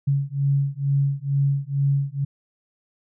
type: beating tone pair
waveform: sine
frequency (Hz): 138.5 / 140.7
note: C#3 / C#3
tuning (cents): -1 / +26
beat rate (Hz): 2.2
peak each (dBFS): -22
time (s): 0.07-2.25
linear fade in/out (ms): 10
effects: none